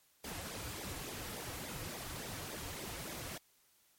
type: noise with flanger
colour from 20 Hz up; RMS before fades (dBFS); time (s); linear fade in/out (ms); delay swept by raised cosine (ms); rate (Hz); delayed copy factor
pink; -44; 0.24-3.38; 5; 0.69 to 5.09; 3.5; -0.8
effects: white hiss -70 dBFS RMS until 3.98 s + MP3 64 kbps